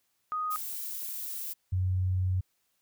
sine tone, 1244.5 Hz, D#6, in tune, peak -29 dBFS, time 0.32-0.56 s, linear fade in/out 0 ms
violet noise, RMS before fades -37 dBFS, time 0.5-1.54 s, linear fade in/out 20 ms
sine tone with vibrato, 92.5 Hz, F#2, in tune, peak -25 dBFS, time 1.72-2.41 s, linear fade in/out 10 ms, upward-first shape triangle, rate 20 Hz, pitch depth 26 cents each way
effects white hiss -75 dBFS RMS until 2.81 s

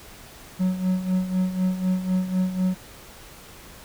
triangle tone with tremolo, 185 Hz, F#3, in tune, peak -16 dBFS, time 0.59-2.75 s, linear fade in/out 20 ms, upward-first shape sine, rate 4 Hz, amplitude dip 70%, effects pink hiss -45 dBFS RMS until 3.84 s

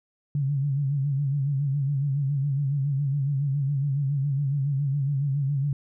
sine tone with vibrato, 139.9 Hz, C#3, 16 cents sharp, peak -22 dBFS, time 0.35-5.73 s, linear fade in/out 2 ms, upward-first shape sine, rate 7.2 Hz, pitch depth 82 cents each way, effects none

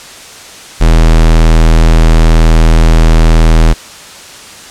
square tone, 40.51 Hz, E1, 29 cents flat, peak -3 dBFS, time 0.8-3.74 s, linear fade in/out 20 ms, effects white hiss -30 dBFS RMS until 4.7 s + low-pass 8000 Hz 12 dB/octave

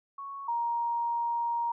sine tone pair in turn, 1108.7 / 939.1 Hz, C#6 / A#5, 0 / +13 cents, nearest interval minor third, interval 287 cents, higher first, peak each -37 / -27 dBFS, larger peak second, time 0.18-0.48 / 0.48-1.72 s, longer second, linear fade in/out 5 ms, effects none

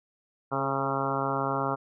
harmonic tone with a mistuned harmonic, 136.3 Hz, C#3, 29 cents flat, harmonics 1 / 2 / 3 / 4 / 5 / 6 / 7 / 8 / 9 / 10, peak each -35 / -35 / -35 / -35 / -35 / -35 / -35 / -35 / -35 / -35 dBFS, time 0.51-1.76 s, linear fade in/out 20 ms, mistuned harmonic 3, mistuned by +18 cents, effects none

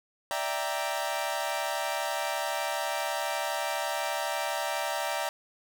sawtooth chord, E half-diminished seventh, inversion third, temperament equal, 587.3 / 659.3 / 784 / 932.3 Hz, D5 / E5 / G5 / Bb5, 0 / 0 / 0 / 0 cents, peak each -31 dBFS, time 0.31-5.29 s, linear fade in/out 0 ms, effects none

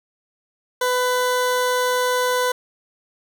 20% pulse tone, 499.7 Hz, B4, 20 cents sharp, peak -13 dBFS, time 0.81-2.52 s, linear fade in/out 5 ms, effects none

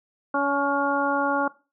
harmonic tone with a mistuned harmonic, 281.9 Hz, C#4, 29 cents sharp, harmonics 1 / 2 / 3 / 4 / 5, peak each -27 / -27 / -27 / -27 / -27 dBFS, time 0.34-1.48 s, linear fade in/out 5 ms, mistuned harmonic 4, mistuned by -22 cents, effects noise-tail reverb RT60 0.3 s tail -19 dB re dry

